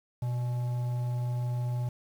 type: tone with frequency modulation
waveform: sine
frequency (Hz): 123.47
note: B2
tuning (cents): 0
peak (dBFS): -26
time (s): 0.22-1.89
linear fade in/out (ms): 5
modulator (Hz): 727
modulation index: 0.21
effects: tanh soft clip ceiling -26 dBFS + 9-bit